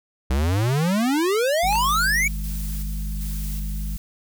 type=exponential sweep; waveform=square; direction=up; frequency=61.74 to 2318 Hz; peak=-19 dBFS; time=0.3-2.28 s; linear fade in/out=5 ms
type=harmonic tone; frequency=50.7 Hz; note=G#1; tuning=41 cents flat; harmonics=1 / 3 / 4; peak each=-25 / -35 / -37 dBFS; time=1.63-3.97 s; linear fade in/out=5 ms
type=noise with tremolo; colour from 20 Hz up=blue; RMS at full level=-37 dBFS; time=1.67-3.98 s; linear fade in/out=2 ms; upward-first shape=square; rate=1.3 Hz; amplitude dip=40%
type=clicks; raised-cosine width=0.3 ms; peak=-20 dBFS; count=2; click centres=1.727 / 1.755 s
effects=none